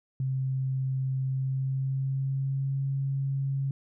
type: tone with pitch glide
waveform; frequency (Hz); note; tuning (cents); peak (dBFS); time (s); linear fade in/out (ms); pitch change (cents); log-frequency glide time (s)
sine; 132.2 to 136.63; C3 to C#3; +18 to -25; -26; 0.2-3.71; 2; +57; 1.24-2.84
effects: none